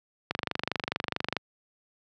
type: click train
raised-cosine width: 0.3 ms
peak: -11 dBFS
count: 27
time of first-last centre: 0.31-1.367 s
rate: 24.6 Hz
effects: high-pass 100 Hz 12 dB/octave